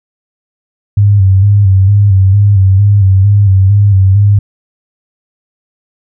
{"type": "tone with vibrato", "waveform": "sine", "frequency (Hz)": 98.8, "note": "G2", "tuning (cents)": 14, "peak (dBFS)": -3, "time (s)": [0.97, 4.39], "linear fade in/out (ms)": 5, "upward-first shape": "square", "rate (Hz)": 2.2, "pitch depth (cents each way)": 55, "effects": []}